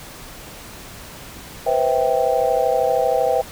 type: chord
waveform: sine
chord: C major seventh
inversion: third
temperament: just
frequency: 490.5 / 523.3 / 654.1 / 784.9 Hz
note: B4 / C5 / E5 / G5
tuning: -12 / 0 / -14 / +2 cents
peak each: -21 dBFS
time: 1.66-3.42 s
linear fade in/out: 10 ms
effects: pink hiss -38 dBFS RMS until 3.51 s